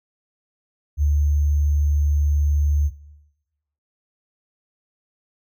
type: tone with sample-and-hold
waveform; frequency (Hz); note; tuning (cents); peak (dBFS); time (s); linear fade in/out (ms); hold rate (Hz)
sine; 73.42; D2; 0; -15; 0.97-2.91; 50; 6300
effects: noise-tail reverb RT60 1.0 s tail -19 dB re dry